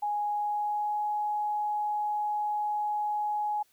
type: tone with pitch glide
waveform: sine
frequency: 830.6 to 838.3 Hz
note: G#5 to G#5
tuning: 0 to +16 cents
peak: -27 dBFS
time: 0.02-3.63 s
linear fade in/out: 10 ms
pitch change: +16 cents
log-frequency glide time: 0.32-1.01 s
effects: white hiss -67 dBFS RMS until 3.72 s